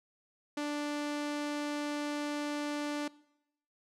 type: tone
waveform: sawtooth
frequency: 293.7 Hz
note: D4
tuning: in tune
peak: -29 dBFS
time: 0.57-3.08 s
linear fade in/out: 5 ms
effects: noise-tail reverb RT60 0.8 s tail -21 dB re dry + low-pass 8000 Hz 12 dB/octave